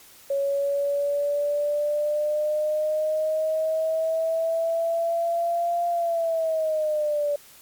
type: exponential two-way sweep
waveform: sine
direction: up then down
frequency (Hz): 554.4 to 694 to 577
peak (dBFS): -21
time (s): 0.3-7.36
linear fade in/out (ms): 5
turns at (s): 5.88
effects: white hiss -50 dBFS RMS until 7.61 s + MP3 96 kbps